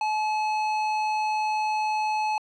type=tone; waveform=square; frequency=858 Hz; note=A5; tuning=44 cents flat; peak=-24 dBFS; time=0.01-2.38 s; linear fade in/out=2 ms; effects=low-pass 4000 Hz 12 dB/octave + 11-bit